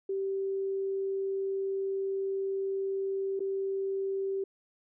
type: tone with dropouts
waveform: sine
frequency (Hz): 388.8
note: G4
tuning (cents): -14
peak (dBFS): -29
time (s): 0.09-4.44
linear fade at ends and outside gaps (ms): 5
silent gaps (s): 3.394-3.403
effects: none